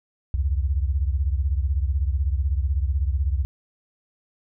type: beating tone pair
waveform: sine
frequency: 66 / 82 Hz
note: C2 / E2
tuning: +16 / -9 cents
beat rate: 16 Hz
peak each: -21 / -25 dBFS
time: 0.34-3.45 s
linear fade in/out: 0 ms
effects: none